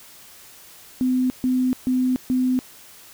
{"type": "tone bursts", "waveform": "sine", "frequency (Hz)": 254.7, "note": "C4", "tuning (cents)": -46, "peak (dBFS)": -17, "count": 4, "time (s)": [1.01, 2.59], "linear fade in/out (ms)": 0, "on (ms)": 290, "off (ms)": 140, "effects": ["white hiss -46 dBFS RMS until 3.13 s"]}